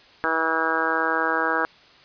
harmonic tone, 161.8 Hz, E3, 32 cents flat, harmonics 2 / 3 / 4 / 5 / 6 / 7 / 8 / 9 / 10, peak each -31 / -29 / -32 / -31 / -29 / -30 / -28 / -28 / -26 dBFS, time 0.24-1.65 s, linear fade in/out 0 ms, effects white hiss -51 dBFS RMS until 2.04 s + resampled to 11025 Hz

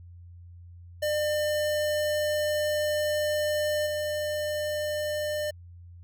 square tone with level steps, 601 Hz, D5, 40 cents sharp, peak -25 / -28 dBFS, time 1.02-5.51 s, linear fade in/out 10 ms, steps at 3.86 s, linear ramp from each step 10 ms, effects added 87 Hz sine -44 dBFS peak until 6.03 s + MP3 96 kbps

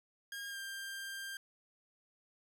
sawtooth tone with pitch glide, 1621 to 1589.5 Hz, G#6 to G6, -42 to +24 cents, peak -38 dBFS, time 0.32-1.37 s, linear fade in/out 2 ms, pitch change -34 cents, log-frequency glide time 0.49-0.58 s, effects none

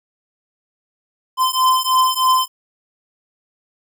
square beating tone pair, 1029 / 1032.2 Hz, C6 / C6, -29 / -24 cents, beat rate 3.2 Hz, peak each -17 dBFS, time 1.37-2.48 s, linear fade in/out 50 ms, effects none

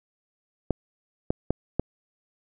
clicks, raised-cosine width 2 ms, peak -9 dBFS, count 4, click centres 0.707 / 1.305 / 1.506 / 1.796 s, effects none

